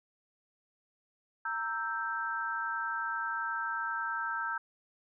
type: chord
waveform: sine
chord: E diminished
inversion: second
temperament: equal with one note detuned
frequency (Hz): 925.4 / 1318.5 / 1568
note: Bb5 / E6 / G6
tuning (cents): -13 / 0 / 0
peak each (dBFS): -38 / -36 / -35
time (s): 1.45-4.58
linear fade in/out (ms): 5
effects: none